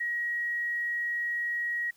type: tone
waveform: sine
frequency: 1900 Hz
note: A#6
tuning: 33 cents sharp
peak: -28 dBFS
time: 0-1.91 s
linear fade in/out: 10 ms
effects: white hiss -64 dBFS RMS until 1.96 s